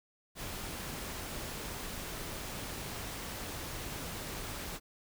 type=noise; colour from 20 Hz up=pink; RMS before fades=-41 dBFS; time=0.35-4.8 s; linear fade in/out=50 ms; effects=none